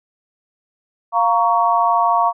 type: chord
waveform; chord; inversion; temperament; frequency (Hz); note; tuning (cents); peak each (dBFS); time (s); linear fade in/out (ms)
sine; Bb minor; second; just; 699.2 / 932.3 / 1118.8; F5 / Bb5 / Db6; +2 / 0 / +16; -17; 1.12-2.33; 50
effects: none